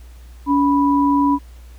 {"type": "tone pair together", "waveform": "sine", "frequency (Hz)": [283.5, 985], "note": ["C#4", "B5"], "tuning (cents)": [39, -5], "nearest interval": "octave + minor seventh", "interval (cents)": 2156, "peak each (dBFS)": [-14, -17], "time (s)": [0.46, 1.39], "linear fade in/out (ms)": 50, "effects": ["added 60 Hz sine -37 dBFS peak until 1.78 s", "pink hiss -52 dBFS RMS until 1.78 s"]}